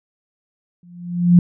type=tone with exponential growth; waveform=sine; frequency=175.2 Hz; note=F3; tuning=6 cents sharp; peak=-4 dBFS; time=0.83-1.39 s; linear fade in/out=2 ms; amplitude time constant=120 ms; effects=none